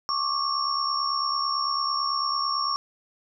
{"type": "tone cluster", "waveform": "sine", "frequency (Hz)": [1097, 1166, 5500], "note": ["C#6", "D6", "F8"], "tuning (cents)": [-18, -13, -27], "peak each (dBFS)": -28, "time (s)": [0.09, 2.76], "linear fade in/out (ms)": 0, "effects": []}